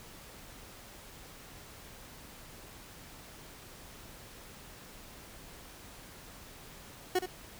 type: tone with echo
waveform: 30% pulse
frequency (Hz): 366.5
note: F#4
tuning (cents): -16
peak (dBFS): -23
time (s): 7.15-7.19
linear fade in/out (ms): 5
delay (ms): 70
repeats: 1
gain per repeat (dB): -9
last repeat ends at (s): 7.26
effects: pink hiss -51 dBFS RMS until 7.59 s